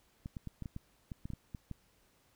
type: clicks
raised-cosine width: 5 ms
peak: -29 dBFS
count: 12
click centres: 0.259 / 0.368 / 0.473 / 0.623 / 0.658 / 0.764 / 1.118 / 1.255 / 1.303 / 1.335 / 1.548 / 1.713 s
effects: pink hiss -70 dBFS RMS until 2.35 s